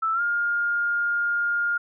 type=tone with pitch glide; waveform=sine; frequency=1318.5 to 1413.1 Hz; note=E6 to F6; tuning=0 to +20 cents; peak=-21 dBFS; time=0.02-1.78 s; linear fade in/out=10 ms; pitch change=+120 cents; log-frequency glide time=0.13-0.21 s; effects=none